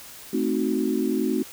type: chord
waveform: sine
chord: A diminished seventh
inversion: none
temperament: equal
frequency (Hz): 220 / 261.6 / 311.1 / 370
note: A3 / C4 / Eb4 / Gb4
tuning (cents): 0 / 0 / 0 / 0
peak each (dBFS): -27 / -26 / -27 / -27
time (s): 0.33-1.43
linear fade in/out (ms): 5
effects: white hiss -43 dBFS RMS until 1.52 s